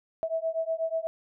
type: beating tone pair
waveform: sine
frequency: 647 / 655.2 Hz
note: E5 / E5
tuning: -32 / -11 cents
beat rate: 8.2 Hz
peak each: -30 dBFS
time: 0.23-1.07 s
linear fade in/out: 0 ms
effects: none